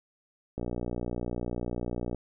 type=click train; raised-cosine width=2 ms; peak=-20 dBFS; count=95; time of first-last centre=0.58-2.147 s; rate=60 Hz; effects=none